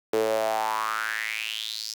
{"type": "tone with high-pass filter sweep", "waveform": "sawtooth", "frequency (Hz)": 109.9, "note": "A2", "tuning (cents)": -2, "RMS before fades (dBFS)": -28, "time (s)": [0.13, 1.94], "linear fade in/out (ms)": 5, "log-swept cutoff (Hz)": [410, 5300], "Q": 6, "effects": ["9-bit"]}